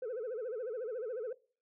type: tone with vibrato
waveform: sine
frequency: 468.9 Hz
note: A#4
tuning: 10 cents sharp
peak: -34 dBFS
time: 0.02-1.33 s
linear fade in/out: 5 ms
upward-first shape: sine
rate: 14 Hz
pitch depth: 180 cents each way
effects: noise-tail reverb RT60 0.4 s tail -21 dB re dry + tanh soft clip ceiling -34 dBFS